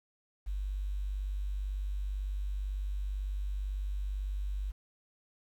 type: tone with quantisation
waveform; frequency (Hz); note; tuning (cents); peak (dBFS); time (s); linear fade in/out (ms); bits
sine; 49; G1; 0; -32; 0.46-4.72; 20; 10
effects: none